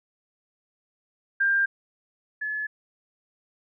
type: tone pair in turn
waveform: sine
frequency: 1594 / 1714.4 Hz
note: G6 / A6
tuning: +28 / -45 cents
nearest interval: minor second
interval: 127 cents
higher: second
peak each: -19 / -27 dBFS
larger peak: first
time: 1.4-1.66 / 2.41-2.67 s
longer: neither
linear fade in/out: 10 ms
effects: none